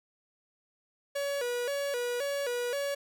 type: tone with vibrato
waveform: 45% pulse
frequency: 523.3 Hz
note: C5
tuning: in tune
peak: -30 dBFS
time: 1.15-2.95 s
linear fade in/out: 10 ms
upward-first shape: square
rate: 1.9 Hz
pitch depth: 130 cents each way
effects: none